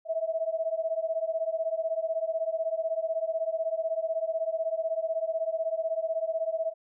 sine beating tone pair, 642 / 658 Hz, E5 / E5, -46 / -3 cents, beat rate 16 Hz, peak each -30 dBFS, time 0.05-6.74 s, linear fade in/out 50 ms, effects none

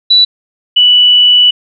sine tone pair in turn, 3951 / 2960 Hz, B7 / F#7, 0 / 0 cents, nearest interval perfect fourth, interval 500 cents, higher first, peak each -3 dBFS, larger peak neither, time 0.1-0.25 / 0.76-1.51 s, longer second, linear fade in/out 10 ms, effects none

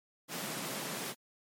pink high-pass noise, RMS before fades -39 dBFS, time 0.28-1.15 s, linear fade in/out 50 ms, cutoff 140 Hz, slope 48 dB/octave, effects MP3 64 kbps

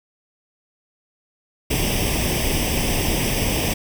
pink noise with comb filter, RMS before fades -21 dBFS, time 1.7-3.74 s, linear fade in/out 10 ms, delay 0.36 ms, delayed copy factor +0.8, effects none

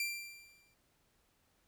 sawtooth tone with exponential decay, 2364 Hz, D7, 11 cents sharp, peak -29 dBFS, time 0-0.74 s, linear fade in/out 2 ms, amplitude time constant 160 ms, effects pink hiss -74 dBFS RMS until 1.67 s

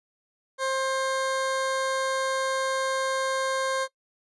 20% pulse tone, 530 Hz, C5, 22 cents sharp, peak -20 dBFS, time 0.58-3.88 s, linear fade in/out 50 ms, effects noise-tail reverb RT60 0.1 s tail -20 dB re dry + resampled to 24000 Hz

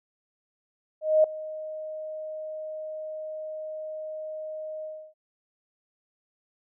sine tone with ADSR envelope, 622.3 Hz, D#5, in tune, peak -14 dBFS, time 1.01-5.14 s, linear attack 230 ms, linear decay 3 ms, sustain -19 dB, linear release 300 ms, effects none

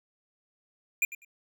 square tone with echo, 2402 Hz, D7, 38 cents sharp, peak -23 dBFS, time 1.02-1.05 s, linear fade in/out 2 ms, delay 99 ms, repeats 2, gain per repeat -15 dB, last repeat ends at 1.248 s, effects none

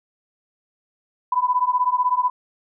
sine beating tone pair, 989 / 1005 Hz, B5 / B5, +2 / +30 cents, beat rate 16 Hz, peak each -20 dBFS, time 1.32-2.3 s, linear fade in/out 5 ms, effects none

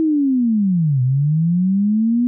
sine linear two-way sweep, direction down then up, 325.5 to 123.8 to 246.3 Hz, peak -13 dBFS, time 0-2.27 s, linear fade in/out 0 ms, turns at 1.02 s, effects none

